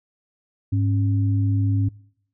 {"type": "tone pair together", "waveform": "sine", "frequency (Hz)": [102.75, 273.8], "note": ["G#2", "C#4"], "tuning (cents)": [-18, -21], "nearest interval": "octave + perfect fourth", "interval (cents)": 1697, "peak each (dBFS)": [-18, -27], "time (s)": [0.72, 1.89], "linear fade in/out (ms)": 10, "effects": ["noise-tail reverb RT60 0.7 s tail -25 dB re dry"]}